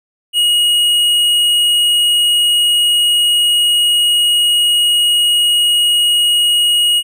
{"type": "tone with hard clipping", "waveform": "sine", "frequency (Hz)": 2888, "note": "F#7", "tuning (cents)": -43, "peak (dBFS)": -11, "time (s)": [0.33, 7.03], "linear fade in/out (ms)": 50, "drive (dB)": 9, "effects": []}